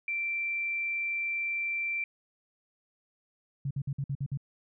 sine tone, 2349 Hz, D7, in tune, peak -29 dBFS, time 0.08-2.04 s, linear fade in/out 2 ms
sine tone bursts, 138.59 Hz, C#3, in tune, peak -29 dBFS, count 7, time 3.65-4.374 s, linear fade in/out 5 ms, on 58 ms, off 53 ms
effects none

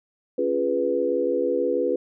sine chord, C# dominant seventh, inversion none, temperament equal, 277.2 / 349.2 / 415.3 / 493.9 Hz, C#4 / E#4 / G#4 / B4, 0 / 0 / 0 / 0 cents, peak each -29 / -27 / -27 / -23 dBFS, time 0.38-1.96 s, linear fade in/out 5 ms, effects none

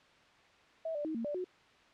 sine tone with pitch steps, 648 / 588 / 315.7 / 229.6 / 586 / 365.4 Hz, E5 / D5 / D#4 / A#3 / D5 / F#4, -30 / +2 / +25 / -26 / -4 / -22 cents, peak -34 dBFS, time 0.85-1.444 s, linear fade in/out 5 ms, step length 99 ms, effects white hiss -62 dBFS RMS until 1.93 s + low-pass 3000 Hz 12 dB/octave

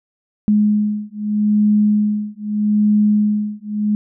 sine beating tone pair, 209.4 / 210.2 Hz, G#3 / G#3, +15 / +21 cents, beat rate 0.8 Hz, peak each -16 dBFS, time 0.48-3.95 s, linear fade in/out 0 ms, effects none

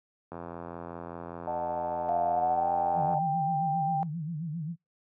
click train, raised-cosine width 1 ms, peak -25 dBFS, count 241, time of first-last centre 0.32-3.14 s, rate 85.1 Hz
sine chord, D# diminished, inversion none, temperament equal with one note detuned, 609.4 / 740 / 880 Hz, D#5 / F#5 / A5, -36 / 0 / 0 cents, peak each -34 / -34 / -35 dBFS, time 1.47-3.19 s, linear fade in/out 5 ms
sine tone with pitch glide, 698.5 to 788.6 Hz, F5 to G5, 0 to +10 cents, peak -26 dBFS, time 2.09-4.03 s, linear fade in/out 0 ms, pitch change +210 cents, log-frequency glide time 2.29-2.7 s
sine tone with vibrato, 160 Hz, D#3, 49 cents sharp, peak -31 dBFS, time 2.94-4.76 s, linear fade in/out 50 ms, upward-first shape sine, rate 7.5 Hz, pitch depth 140 cents each way
effects noise-tail reverb RT60 0.2 s tail -25 dB re dry + high-pass 100 Hz 12 dB/octave

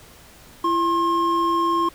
triangle tone pair together, 336.7 / 1069 Hz, E4 / C6, +37 / +37 cents, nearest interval octave + minor sixth, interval 2000 cents, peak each -21 / -17 dBFS, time 0.64-1.89 s, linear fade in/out 5 ms, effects pink hiss -47 dBFS RMS until 1.94 s

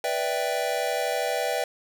square chord, E minor seventh, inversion second, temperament equal, 493.9 / 587.3 / 659.3 / 784 Hz, B4 / D5 / E5 / G5, 0 / 0 / 0 / 0 cents, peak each -31 dBFS, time 0.04-1.64 s, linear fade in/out 2 ms, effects none

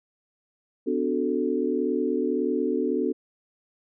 sine chord, B minor seventh, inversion none, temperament equal with one note detuned, 252 / 293.7 / 370 / 440 Hz, B3 / D4 / F#4 / A4, +35 / 0 / 0 / 0 cents, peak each -28 dBFS, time 0.86-3.13 s, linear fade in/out 20 ms, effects none

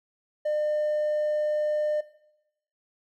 triangle tone, 603 Hz, D5, 46 cents sharp, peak -21 dBFS, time 0.45-2.01 s, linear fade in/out 10 ms, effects noise-tail reverb RT60 0.8 s tail -17 dB re dry + tanh soft clip ceiling -18 dBFS

